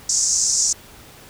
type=band-pass noise; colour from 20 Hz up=pink; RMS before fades=-19 dBFS; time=0.09-0.73 s; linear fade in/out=5 ms; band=5700 to 7500 Hz; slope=48 dB/octave; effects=pink hiss -44 dBFS RMS until 1.29 s